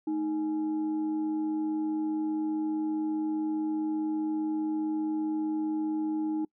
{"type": "tone with frequency modulation", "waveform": "sine", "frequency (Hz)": 311.1, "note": "D#4", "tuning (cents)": 0, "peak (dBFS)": -27, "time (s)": [0.07, 6.45], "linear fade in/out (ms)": 5, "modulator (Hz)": 527, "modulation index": 0.3, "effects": ["noise-tail reverb RT60 0.1 s tail -25 dB re dry"]}